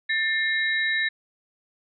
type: tone cluster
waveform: sine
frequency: 1785 / 2129 / 3854 Hz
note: A6 / C7 / B7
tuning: +24 / +30 / -43 cents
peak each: -23 / -28 / -30 dBFS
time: 0.09-1.09 s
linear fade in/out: 10 ms
effects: none